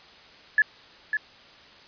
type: tone with echo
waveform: sine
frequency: 1715 Hz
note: A6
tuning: 45 cents flat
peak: -15 dBFS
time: 0.58-0.62 s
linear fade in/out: 2 ms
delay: 550 ms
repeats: 1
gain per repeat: -7 dB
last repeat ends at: 1.17 s
effects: white hiss -50 dBFS RMS until 1.87 s + resampled to 11025 Hz